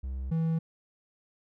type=tone pair in turn; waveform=triangle; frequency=65.5 / 162.78 Hz; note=C2 / E3; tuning=+2 / -21 cents; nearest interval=octave + major third; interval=1577 cents; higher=second; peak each=-30 / -23 dBFS; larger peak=second; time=0.03-0.31 / 0.31-0.59 s; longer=neither; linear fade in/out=10 ms; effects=none